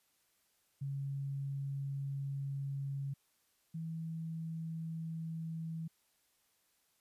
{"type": "tone pair in turn", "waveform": "sine", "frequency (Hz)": [138.59, 162.52], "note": ["C#3", "E3"], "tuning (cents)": [0, -24], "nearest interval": "minor third", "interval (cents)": 276, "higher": "second", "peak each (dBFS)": [-36, -38], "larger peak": "first", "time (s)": [[0.81, 3.14], [3.74, 5.88]], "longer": "first", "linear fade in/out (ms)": 10, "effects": ["white hiss -75 dBFS RMS until 7 s", "resampled to 32000 Hz"]}